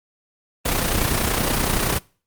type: noise with amplitude modulation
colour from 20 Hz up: pink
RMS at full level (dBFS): -18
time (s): 0.65-1.99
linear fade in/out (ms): 10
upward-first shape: sine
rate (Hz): 30.6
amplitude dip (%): 55
effects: noise-tail reverb RT60 0.4 s tail -24 dB re dry + Opus 24 kbps